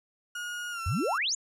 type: tone with pitch glide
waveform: 35% pulse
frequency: 1437 to 1348.5 Hz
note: F6 to E6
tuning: +49 to +39 cents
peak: -32 dBFS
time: 0.35-1.18 s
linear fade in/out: 5 ms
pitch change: -110 cents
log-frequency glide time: 0.71-0.81 s
type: exponential sweep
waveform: sine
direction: up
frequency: 73.42 to 7380 Hz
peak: -26 dBFS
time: 0.86-1.35 s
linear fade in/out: 5 ms
effects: low-pass 12000 Hz 12 dB/octave